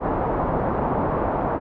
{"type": "low-pass noise", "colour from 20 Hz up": "white", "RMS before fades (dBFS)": -23, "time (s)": [0, 1.6], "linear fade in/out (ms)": 50, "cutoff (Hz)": 970, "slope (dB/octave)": 24, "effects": []}